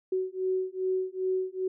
sine beating tone pair, 372.8 / 375.3 Hz, F#4 / F#4, +13 / +25 cents, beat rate 2.5 Hz, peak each -30 dBFS, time 0.12-1.68 s, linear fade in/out 5 ms, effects none

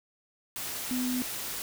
sine tone in noise, 251.1 Hz, B3, 29 cents sharp, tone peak -28 dBFS, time 0.91-1.22 s, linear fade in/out 0 ms, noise white, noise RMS -36 dBFS, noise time 0.56-1.62 s, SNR +5 dB, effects none

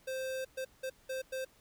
square tone bursts at uneven times, 523.3 Hz, C5, in tune, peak -36 dBFS, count 5, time 0.07-0.45 / 0.57-0.65 / 0.83-0.9 / 1.09-1.22 / 1.32-1.45 s, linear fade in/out 10 ms, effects pink hiss -65 dBFS RMS until 1.6 s

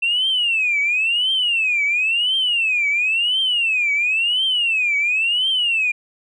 sine tone with vibrato, 2675 Hz, E7, 25 cents sharp, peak -15 dBFS, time 0.02-5.92 s, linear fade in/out 10 ms, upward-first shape triangle, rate 0.96 Hz, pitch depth 300 cents each way, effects tanh soft clip ceiling -11 dBFS

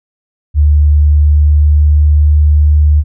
sine tone with pitch glide, 74.1 to 74.79 Hz, D2 to D2, +16 to +32 cents, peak -4 dBFS, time 0.54-3.04 s, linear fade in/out 50 ms, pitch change +16 cents, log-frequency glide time 0.9-2.3 s, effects none

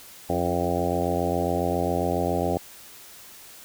harmonic tone with a mistuned harmonic, 87.31 Hz, F2, in tune, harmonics 1 / 2 / 3 / 4 / 5 / 6 / 7 / 8 / 9, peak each -31 / -31 / -31 / -31 / -31 / -31 / -31 / -31 / -31 dBFS, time 0.29-2.58 s, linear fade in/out 10 ms, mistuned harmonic 3, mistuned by +43 cents, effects white hiss -46 dBFS RMS until 3.64 s

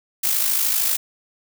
blue noise with amplitude modulation, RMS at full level -18 dBFS, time 0.23-0.97 s, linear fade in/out 10 ms, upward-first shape sine, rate 53 Hz, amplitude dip 50%, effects none

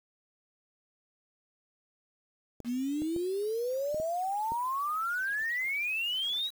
clicks, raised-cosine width 2 ms, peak -28 dBFS, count 6, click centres 2.603 / 3.02 / 3.163 / 3.945 / 4 / 4.52 s
sine exponential sweep, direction up, 232.8 to 3922 Hz, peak -29 dBFS, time 2.64-6.51 s, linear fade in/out 50 ms
effects 8-bit

